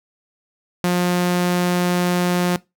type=tone; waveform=sawtooth; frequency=177.8 Hz; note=F3; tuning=31 cents sharp; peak=-12 dBFS; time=0.84-2.56 s; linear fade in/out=0 ms; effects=noise-tail reverb RT60 0.2 s tail -20 dB re dry